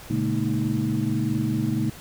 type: tone cluster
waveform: sine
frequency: 116.9 / 141.5 / 211.6 / 233 / 313 Hz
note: A#2 / C#3 / G#3 / A#3 / D#4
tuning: +5 / +36 / +33 / -1 / +10 cents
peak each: -28 dBFS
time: 0.1-1.9 s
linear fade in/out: 5 ms
effects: pink hiss -43 dBFS RMS until 2 s